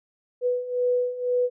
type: beating tone pair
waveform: sine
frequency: 492.8 / 494.8 Hz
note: B4 / B4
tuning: -4 / +3 cents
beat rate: 2 Hz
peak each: -27 / -23 dBFS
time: 0.41-1.5 s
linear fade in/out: 50 ms
effects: none